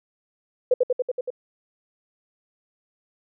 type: tone with echo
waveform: sine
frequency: 502 Hz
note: B4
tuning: 28 cents sharp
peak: -13 dBFS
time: 0.71-0.74 s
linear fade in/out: 5 ms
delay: 94 ms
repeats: 6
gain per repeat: -2 dB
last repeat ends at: 1.304 s
effects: none